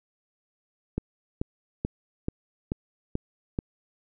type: click train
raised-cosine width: 3 ms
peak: -14 dBFS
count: 7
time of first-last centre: 0.98-3.589 s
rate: 2.3 Hz
effects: none